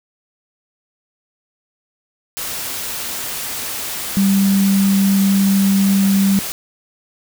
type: tone in noise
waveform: sine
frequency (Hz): 196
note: G3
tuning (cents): 0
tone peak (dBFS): -11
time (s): 4.17-6.39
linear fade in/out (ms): 0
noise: white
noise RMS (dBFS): -25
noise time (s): 2.37-6.52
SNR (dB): +11
effects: none